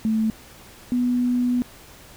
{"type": "tone pair in turn", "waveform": "sine", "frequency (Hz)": [220, 246.3], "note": ["A3", "B3"], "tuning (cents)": [0, -5], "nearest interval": "major second", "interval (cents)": 195, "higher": "second", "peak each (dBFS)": -18, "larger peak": "neither", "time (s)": [[0.05, 0.3], [0.92, 1.62]], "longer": "second", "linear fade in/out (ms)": 0, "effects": ["pink hiss -46 dBFS RMS until 2.16 s"]}